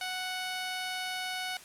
10% pulse tone, 740 Hz, F#5, in tune, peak -25 dBFS, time 0.01-1.57 s, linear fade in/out 2 ms, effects white hiss -51 dBFS RMS until 1.64 s + low-pass 11000 Hz 12 dB/octave

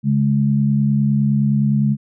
sine tone pair together, 140.09 / 209.9 Hz, C#3 / G#3, +19 / +19 cents, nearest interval perfect fifth, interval 700 cents, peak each -16 dBFS, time 0.03-1.97 s, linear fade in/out 50 ms, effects none

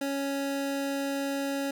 25% pulse tone, 277.4 Hz, C#4, 1 cent sharp, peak -25 dBFS, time 0.01-1.71 s, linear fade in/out 5 ms, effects none

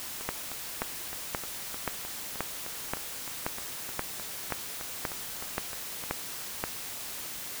two click trains, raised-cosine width 0.5 ms, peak -13 / -24 dBFS, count 13 / 20, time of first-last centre 0.29-6.639 / 0.21-6.038 s, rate 1.89 / 3.26 Hz, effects white hiss -39 dBFS RMS until 7.6 s

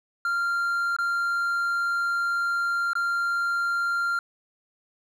triangle tone with dropouts, 1389 Hz, F6, 10 cents flat, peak -21 dBFS, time 0.25-4.19 s, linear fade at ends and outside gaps 2 ms, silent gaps 0.965-0.986 / 2.933-2.953 s, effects none

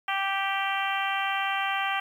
harmonic tone, 391.2 Hz, G4, 4 cents flat, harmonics 2 / 3 / 4 / 5 / 6 / 7 / 8, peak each -30 / -32 / -33 / -34 / -35 / -35 / -36 dBFS, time 0.08-2 s, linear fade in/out 5 ms, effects 9-bit

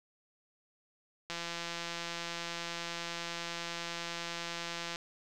click train, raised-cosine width 0.2 ms, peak -21 dBFS, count 623, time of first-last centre 1.3-4.959 s, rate 170 Hz, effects none

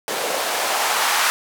blue noise with band-pass filter sweep, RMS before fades -21 dBFS, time 0.08-1.3 s, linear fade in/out 0 ms, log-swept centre 460 to 1100 Hz, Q 1.6, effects none

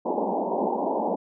white band-pass noise, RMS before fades -26 dBFS, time 0.05-1.16 s, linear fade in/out 10 ms, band 190 to 940 Hz, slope 96 dB/octave, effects none

